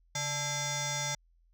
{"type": "tone with frequency modulation", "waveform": "sine", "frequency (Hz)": 2794, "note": "F7", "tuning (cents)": 0, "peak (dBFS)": -28, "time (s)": [0.15, 1.15], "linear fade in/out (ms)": 5, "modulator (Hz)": 734, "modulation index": 5.6, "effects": ["tanh soft clip ceiling -30 dBFS", "added 42 Hz sine -63 dBFS peak until 1.53 s"]}